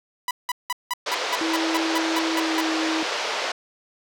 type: tone bursts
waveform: sawtooth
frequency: 987.8 Hz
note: B5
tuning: in tune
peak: -19 dBFS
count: 12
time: 0.28-2.608 s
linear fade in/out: 2 ms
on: 29 ms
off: 180 ms
type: band-pass noise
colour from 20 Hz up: pink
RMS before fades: -27 dBFS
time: 1.06-3.52 s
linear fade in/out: 5 ms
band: 460 to 5600 Hz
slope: 24 dB/octave
type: tone with pitch glide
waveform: triangle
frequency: 325.2 to 320.5 Hz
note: E4 to E4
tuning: -23 to -49 cents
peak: -22 dBFS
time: 1.41-3.03 s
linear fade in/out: 2 ms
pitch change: -26 cents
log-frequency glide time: 2.34-2.56 s
effects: none